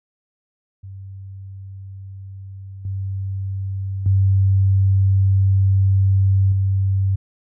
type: tone with level steps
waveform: sine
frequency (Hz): 96.8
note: G2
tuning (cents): -21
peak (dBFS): -32 / -22 / -12 / -15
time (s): 0.83-7.16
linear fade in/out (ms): 10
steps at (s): 2.85 / 4.06 / 6.52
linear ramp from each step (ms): 2
effects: none